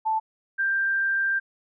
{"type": "tone pair in turn", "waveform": "sine", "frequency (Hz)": [879, 1581.7], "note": ["A5", "G6"], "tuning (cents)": [-2, 15], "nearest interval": "minor seventh", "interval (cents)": 1017, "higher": "second", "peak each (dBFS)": -21, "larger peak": "neither", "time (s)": [[0.05, 0.2], [0.58, 1.4]], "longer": "second", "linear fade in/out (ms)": 20, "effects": []}